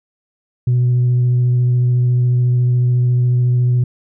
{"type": "tone with vibrato", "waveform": "sine", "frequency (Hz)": 123.6, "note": "B2", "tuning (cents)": 2, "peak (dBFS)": -9, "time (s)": [0.67, 3.84], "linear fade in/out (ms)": 5, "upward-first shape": "sine", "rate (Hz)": 14, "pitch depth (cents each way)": 10, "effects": ["tanh soft clip ceiling -9 dBFS"]}